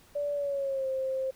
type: tone with pitch glide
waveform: sine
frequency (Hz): 579 to 527.9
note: D5 to C5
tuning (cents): -25 to +15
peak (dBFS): -28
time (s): 0.15-1.31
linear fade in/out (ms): 10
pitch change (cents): -160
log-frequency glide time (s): 0.33-0.88
effects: pink hiss -59 dBFS RMS until 1.35 s